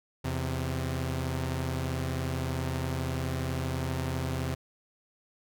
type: tone pair together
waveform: sawtooth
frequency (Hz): 83.17 / 130.81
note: E2 / C3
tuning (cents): +16 / 0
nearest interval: minor sixth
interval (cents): 784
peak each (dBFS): -29 / -28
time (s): 0.24-4.55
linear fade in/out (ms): 10
effects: none